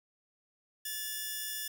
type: tone pair together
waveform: 5% pulse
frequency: 1734.9 / 2871 Hz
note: A6 / F7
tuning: -25 / +47 cents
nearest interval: major sixth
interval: 872 cents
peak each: -26 / -34 dBFS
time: 0.85-1.68 s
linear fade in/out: 5 ms
effects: none